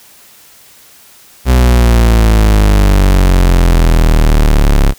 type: exponential sweep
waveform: 40% pulse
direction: down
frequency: 63.6 to 34.28 Hz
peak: -4 dBFS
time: 1.45-4.94 s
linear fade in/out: 50 ms
effects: white hiss -41 dBFS RMS until 4.98 s